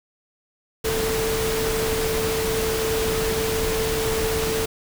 sine tone in noise, 443.9 Hz, A4, 15 cents sharp, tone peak -23 dBFS, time 0.84-4.66 s, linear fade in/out 10 ms, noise pink, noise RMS -26 dBFS, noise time 0.84-4.66 s, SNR 0 dB, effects none

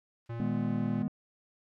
violet noise with exponential decay, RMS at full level -46 dBFS, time 0.26-0.37 s, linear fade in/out 0 ms, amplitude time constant 23 ms
square tone, 116.54 Hz, A#2, in tune, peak -36 dBFS, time 0.29-1.03 s, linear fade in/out 10 ms
triangle chord, G# minor, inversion second, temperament equal, 155.56 / 207.7 / 246.9 Hz, D#3 / G#3 / B3, 0 / 0 / 0 cents, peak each -35 / -30 / -31 dBFS, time 0.4-1.08 s, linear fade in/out 0 ms
effects low-pass 2000 Hz 12 dB/octave

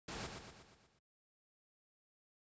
pink noise with echo, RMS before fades -44 dBFS, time 0.08-0.27 s, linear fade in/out 5 ms, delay 120 ms, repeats 6, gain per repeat -5 dB, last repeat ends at 0.99 s, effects high-pass 60 Hz 12 dB/octave + resampled to 16000 Hz

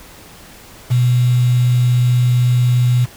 sine tone with quantisation, 123.47 Hz, B2, in tune, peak -10 dBFS, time 0.9-3.06 s, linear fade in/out 20 ms, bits 5, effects pink hiss -40 dBFS RMS until 3.16 s

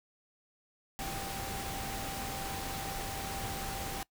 sine tone in noise, 784 Hz, G5, in tune, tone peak -42 dBFS, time 0.99-4.03 s, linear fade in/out 0 ms, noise pink, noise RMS -39 dBFS, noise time 0.99-4.03 s, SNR -6 dB, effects noise-tail reverb RT60 0.1 s tail -22 dB re dry

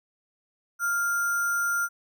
sine tone with sample-and-hold, 1400 Hz, F6, 4 cents sharp, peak -23 dBFS, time 0.79-1.89 s, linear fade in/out 50 ms, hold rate 7350 Hz, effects none

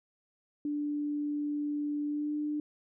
sine tone with pitch glide, 293.7 to 298.3 Hz, D4 to D4, 0 to +27 cents, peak -30 dBFS, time 0.65-2.6 s, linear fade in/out 2 ms, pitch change +27 cents, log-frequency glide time 2.06-2.34 s, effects none

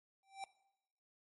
square tone with exponential growth, 780 Hz, G5, 9 cents flat, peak -40 dBFS, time 0.23-0.44 s, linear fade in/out 1 ms, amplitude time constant 45 ms, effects noise-tail reverb RT60 0.9 s tail -19 dB re dry + MP3 48 kbps

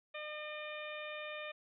harmonic tone, 605 Hz, D#5, 49 cents flat, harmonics 1 / 2 / 3 / 4 / 5 / 6, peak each -45 / -50 / -49 / -47 / -54 / -53 dBFS, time 0.14-1.52 s, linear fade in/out 10 ms, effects none

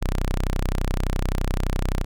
sawtooth tone, 31.7 Hz, B0, 46 cents sharp, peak -17 dBFS, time 0.01-2.05 s, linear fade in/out 20 ms, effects none

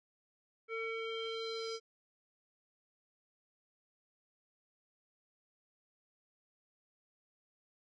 square tone with low-pass filter sweep, 451.1 Hz, A4, 43 cents sharp, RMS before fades -40 dBFS, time 0.68-1.8 s, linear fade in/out 50 ms, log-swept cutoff 2000 to 5300 Hz, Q 4.6, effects none

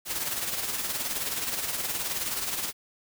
white noise with tremolo, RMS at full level -29 dBFS, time 0.05-2.73 s, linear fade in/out 50 ms, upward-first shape sine, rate 19 Hz, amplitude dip 50%, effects none

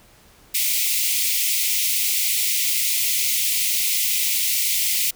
white high-pass noise, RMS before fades -21 dBFS, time 0.54-5.11 s, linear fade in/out 10 ms, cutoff 2000 Hz, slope 96 dB/octave, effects pink hiss -52 dBFS RMS until 5.15 s

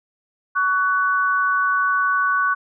sine tone pair together, 1128 / 1489.4 Hz, C#6 / F#6, +30 / +11 cents, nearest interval perfect fourth, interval 481 cents, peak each -19 dBFS, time 0.55-2.55 s, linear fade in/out 20 ms, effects none

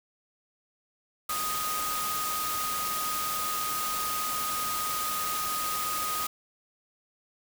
sine tone in noise, 1244.5 Hz, D#6, in tune, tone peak -31 dBFS, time 1.29-6.27 s, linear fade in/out 5 ms, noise white, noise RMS -33 dBFS, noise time 1.29-6.27 s, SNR -1 dB, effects none

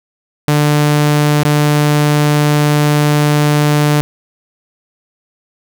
sawtooth tone with dropouts, 148.3 Hz, D3, 17 cents sharp, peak -5 dBFS, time 0.48-4.01 s, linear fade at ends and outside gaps 0 ms, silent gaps 1.433-1.45 s, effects none

